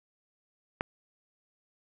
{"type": "click", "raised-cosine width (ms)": 0.5, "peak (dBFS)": -14, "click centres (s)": 0.809, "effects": []}